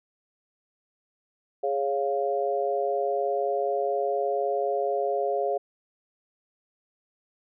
sine chord, Db major, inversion second, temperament equal, 415.3 / 554.4 / 698.5 Hz, Ab4 / Db5 / F5, 0 / 0 / 0 cents, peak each -28 dBFS, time 1.63-5.58 s, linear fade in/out 10 ms, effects none

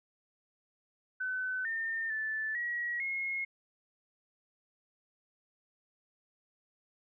sine tone with pitch steps, 1513 / 1812 / 1753 / 1912 / 2160 Hz, F#6 / A#6 / A6 / A#6 / C#7, +38 / -50 / -7 / +43 / -45 cents, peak -32 dBFS, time 1.2-3.45 s, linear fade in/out 10 ms, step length 450 ms, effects none

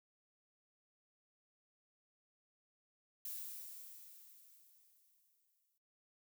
violet noise with exponential decay, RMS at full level -44 dBFS, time 3.25-5.78 s, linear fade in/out 2 ms, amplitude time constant 550 ms, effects noise-tail reverb RT60 0.2 s tail -17 dB re dry

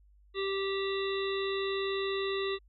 harmonic tone with a mistuned harmonic, 390.7 Hz, G4, 6 cents flat, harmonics 1 / 3 / 5 / 7 / 9 / 10, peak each -31 / -40 / -41 / -43 / -42 / -42 dBFS, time 0.34-2.59 s, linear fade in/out 50 ms, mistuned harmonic 9, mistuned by +22 cents, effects added 50 Hz sine -58 dBFS peak until 2.68 s

